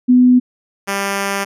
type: tone pair in turn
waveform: sine / 5% pulse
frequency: 249.7 / 198.11 Hz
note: B3 / G3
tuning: +19 / +19 cents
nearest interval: major third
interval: 400 cents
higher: first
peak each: -6 dBFS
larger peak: neither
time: 0.08-0.4 / 0.87-1.45 s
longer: second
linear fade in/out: 20 ms
effects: resampled to 32000 Hz